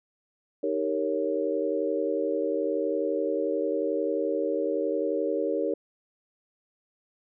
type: chord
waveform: sine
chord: Eb dominant seventh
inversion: none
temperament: equal with one note detuned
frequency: 311.1 / 392 / 463.5 / 554.4 Hz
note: Eb4 / G4 / Bb4 / Db5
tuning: 0 / 0 / -10 / 0 cents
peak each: -31 / -31 / -29 / -30 dBFS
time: 0.63-5.74 s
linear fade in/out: 5 ms
effects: none